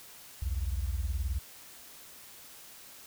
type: beating tone pair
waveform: sine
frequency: 60.5 / 79.5 Hz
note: B1 / D#2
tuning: -35 / +38 cents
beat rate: 19 Hz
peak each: -30 / -32 dBFS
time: 0.42-1.39 s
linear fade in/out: 5 ms
effects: tanh soft clip ceiling -25 dBFS + white hiss -51 dBFS RMS until 3.06 s